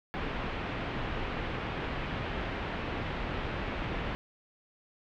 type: low-pass noise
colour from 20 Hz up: pink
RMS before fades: -35 dBFS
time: 0.14-4.15 s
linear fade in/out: 0 ms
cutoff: 3000 Hz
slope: 24 dB/octave
effects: none